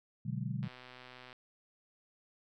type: chord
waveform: sine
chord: G# half-diminished seventh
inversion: first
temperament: equal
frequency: 123.47 / 146.83 / 185 / 207.7 Hz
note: B2 / D3 / F#3 / G#3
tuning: 0 / 0 / 0 / 0 cents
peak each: -38 / -39 / -41 / -43 dBFS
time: 0.25-0.68 s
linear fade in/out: 10 ms
type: click train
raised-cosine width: 0.3 ms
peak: -35 dBFS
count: 89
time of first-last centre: 0.63-1.328 s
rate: 126 Hz
effects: none